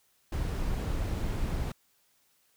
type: noise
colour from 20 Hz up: brown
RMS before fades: -31 dBFS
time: 0.32-1.72 s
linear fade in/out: 5 ms
effects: white hiss -69 dBFS RMS until 2.56 s